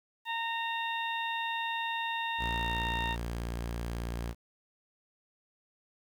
harmonic tone, 920 Hz, A#5, 23 cents flat, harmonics 1 / 2 / 3 / 4, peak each -34 / -37 / -39 / -40 dBFS, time 0.25-3.17 s, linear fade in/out 50 ms
sawtooth tone, 58.27 Hz, A#1, in tune, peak -30 dBFS, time 2.38-4.35 s, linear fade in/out 50 ms
effects 10-bit

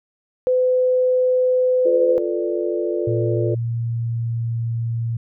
sine tone, 507 Hz, B4, 45 cents sharp, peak -14 dBFS, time 0.47-2.18 s, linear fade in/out 0 ms
sine chord, B half-diminished seventh, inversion second, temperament equal, 349.2 / 440 / 493.9 / 587.3 Hz, F4 / A4 / B4 / D5, 0 / 0 / 0 / 0 cents, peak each -22 / -25 / -28 / -27 dBFS, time 1.85-3.55 s, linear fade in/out 10 ms
sine tone with pitch glide, 116.54 to 115.73 Hz, A#2 to A#2, 0 to -12 cents, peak -20 dBFS, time 3.07-5.17 s, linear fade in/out 5 ms, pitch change -12 cents, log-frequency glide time 3.77-4.64 s
effects none

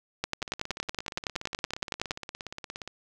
two click trains, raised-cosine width 0.2 ms, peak -20 / -11 dBFS, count 43 / 21, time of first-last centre 0.42-2.876 / 0.24-2.109 s, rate 17.1 / 10.7 Hz, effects none

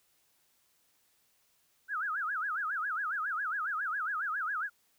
sine tone with vibrato, 1441 Hz, F#6, 46 cents flat, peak -31 dBFS, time 1.88-4.7 s, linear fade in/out 50 ms, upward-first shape sine, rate 7.3 Hz, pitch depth 270 cents each way, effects white hiss -71 dBFS RMS until 4.98 s

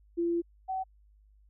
sine tone pair in turn, 341.1 / 757.8 Hz, F4 / F#5, -41 / +41 cents, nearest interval octave + major second, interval 1382 cents, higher second, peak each -26 / -30 dBFS, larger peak first, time 0.17-0.42 / 0.68-0.84 s, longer first, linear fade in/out 20 ms, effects added 51 Hz sine -58 dBFS peak until 1.49 s

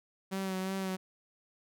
sawtooth tone with vibrato, 190 Hz, F#3, 46 cents sharp, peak -29 dBFS, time 0.31-0.97 s, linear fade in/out 20 ms, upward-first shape sine, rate 2.8 Hz, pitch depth 28 cents each way, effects none

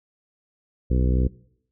harmonic tone, 62.9 Hz, B1, 32 cents sharp, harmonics 1 / 2 / 3 / 4 / 5 / 6 / 7 / 8, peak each -19 / -25 / -29 / -31 / -33 / -35 / -36 / -37 dBFS, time 0.9-1.28 s, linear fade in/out 10 ms, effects noise-tail reverb RT60 0.7 s tail -22 dB re dry

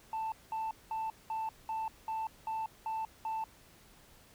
sine tone bursts, 885 Hz, A5, 10 cents sharp, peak -31 dBFS, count 9, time 0.13-3.44 s, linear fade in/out 2 ms, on 190 ms, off 200 ms, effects tanh soft clip ceiling -32 dBFS + pink hiss -60 dBFS RMS until 4.34 s

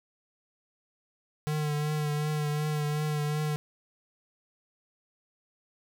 square tone with vibrato, 150.3 Hz, D3, 40 cents sharp, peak -28 dBFS, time 1.47-3.56 s, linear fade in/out 0 ms, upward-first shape triangle, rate 2.7 Hz, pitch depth 33 cents each way, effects none

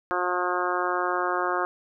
harmonic tone, 179.3 Hz, F3, 46 cents sharp, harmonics 2 / 3 / 4 / 5 / 6 / 7 / 8 / 9, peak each -30 / -33 / -31 / -34 / -30 / -30 / -33 / -35 dBFS, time 0.11-1.65 s, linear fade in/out 0 ms, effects none

